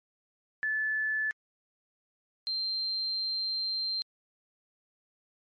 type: tone pair in turn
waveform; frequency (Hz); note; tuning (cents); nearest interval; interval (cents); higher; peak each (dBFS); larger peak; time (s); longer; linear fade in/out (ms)
sine; 1737 / 4152; A6 / C8; -23 / -14; octave + minor third; 1509; second; -27 / -29; first; 0.63-1.31 / 2.47-4.02; second; 0
effects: MP3 48 kbps